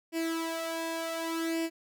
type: tone with flanger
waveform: sawtooth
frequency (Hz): 328.4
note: E4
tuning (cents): -6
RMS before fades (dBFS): -33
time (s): 0.12-1.7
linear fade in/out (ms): 50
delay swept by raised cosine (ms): 0.39 to 1.89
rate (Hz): 0.67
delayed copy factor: +0.7
effects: none